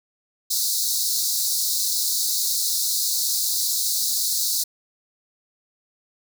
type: high-pass noise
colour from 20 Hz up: pink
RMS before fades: -23 dBFS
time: 0.5-4.64 s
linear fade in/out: 10 ms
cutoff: 3900 Hz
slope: 96 dB/octave
effects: none